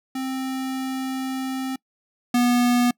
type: tone pair in turn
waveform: square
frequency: 262.8 / 243.7 Hz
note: C4 / B3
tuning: +8 / -23 cents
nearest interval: minor second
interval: 131 cents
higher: first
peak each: -26 / -17 dBFS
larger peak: second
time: 0.15-1.76 / 2.34-2.91 s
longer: first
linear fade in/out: 5 ms
effects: noise-tail reverb RT60 0.1 s tail -25 dB re dry